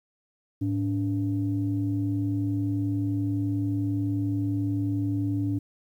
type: tone pair together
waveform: sine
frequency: 106.5 / 288.1 Hz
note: G#2 / D4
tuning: +44 / -33 cents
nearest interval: octave + perfect fourth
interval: 1723 cents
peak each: -26 dBFS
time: 0.61-5.59 s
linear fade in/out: 10 ms
effects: tanh soft clip ceiling -17 dBFS + 10-bit